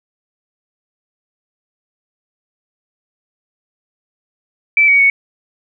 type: tone with pitch steps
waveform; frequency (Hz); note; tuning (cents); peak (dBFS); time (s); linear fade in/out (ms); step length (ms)
sine; 2320 / 2252 / 2222; D7 / C#7 / C#7; -22 / +27 / +4; -7; 4.77-5.1; 2; 110
effects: none